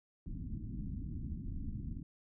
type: low-pass noise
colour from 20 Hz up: pink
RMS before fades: -41 dBFS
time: 0.26-2.03 s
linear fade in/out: 5 ms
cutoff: 280 Hz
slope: 48 dB/octave
effects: none